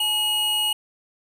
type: tone pair together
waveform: square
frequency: 859 / 2898 Hz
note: A5 / F#7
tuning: -42 / -37 cents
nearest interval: octave + major sixth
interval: 2105 cents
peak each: -32 / -21 dBFS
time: 0-0.73 s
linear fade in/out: 5 ms
effects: none